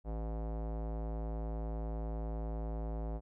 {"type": "tone with low-pass filter", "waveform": "square", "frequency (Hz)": 55, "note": "A1", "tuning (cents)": 0, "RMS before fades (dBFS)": -38, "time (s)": [0.04, 3.21], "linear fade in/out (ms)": 50, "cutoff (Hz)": 700, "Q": 2, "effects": []}